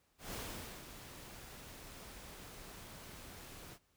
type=noise with ADSR envelope; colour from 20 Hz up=pink; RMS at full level=-43 dBFS; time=0.18-3.79 s; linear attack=150 ms; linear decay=490 ms; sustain=-9 dB; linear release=66 ms; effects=pink hiss -75 dBFS RMS until 3.96 s

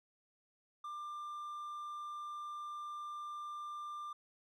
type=tone; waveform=triangle; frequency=1191 Hz; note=D6; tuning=24 cents sharp; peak=-40 dBFS; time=0.84-4.13 s; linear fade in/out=5 ms; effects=none

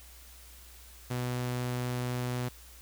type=tone; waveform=sawtooth; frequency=124 Hz; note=B2; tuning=7 cents sharp; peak=-27 dBFS; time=1.1-2.49 s; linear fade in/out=10 ms; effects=added 60 Hz sine -52 dBFS peak until 2.81 s + white hiss -54 dBFS RMS until 2.81 s

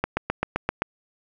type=click train; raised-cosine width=0.5 ms; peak=-7 dBFS; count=7; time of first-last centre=0.04-0.82 s; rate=7.69 Hz; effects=none

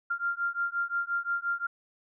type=beating tone pair; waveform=sine; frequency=1390 / 1395.7 Hz; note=F6 / F6; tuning=-9 / -2 cents; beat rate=5.7 Hz; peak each=-31 dBFS; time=0.1-1.67 s; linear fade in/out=10 ms; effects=none

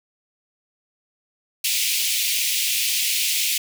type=high-pass noise; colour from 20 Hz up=pink; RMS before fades=-22 dBFS; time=1.64-3.58 s; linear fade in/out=5 ms; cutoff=2300 Hz; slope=48 dB/octave; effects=none

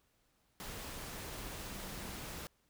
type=tone in noise; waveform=sine; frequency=196 Hz; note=G3; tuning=in tune; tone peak=-53 dBFS; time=1.66-2.18 s; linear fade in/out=0 ms; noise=pink; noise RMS=-45 dBFS; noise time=0.6-2.47 s; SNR=-11 dB; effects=pink hiss -75 dBFS RMS until 2.69 s

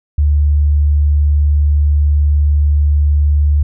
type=tone; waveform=sine; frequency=73.42 Hz; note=D2; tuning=in tune; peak=-8 dBFS; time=0.18-3.63 s; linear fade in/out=5 ms; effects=none

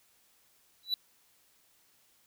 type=tone with exponential growth; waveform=triangle; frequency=3951 Hz; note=B7; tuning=in tune; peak=-22 dBFS; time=0.83-0.94 s; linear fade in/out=2 ms; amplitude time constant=23 ms; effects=white hiss -67 dBFS RMS until 2.26 s

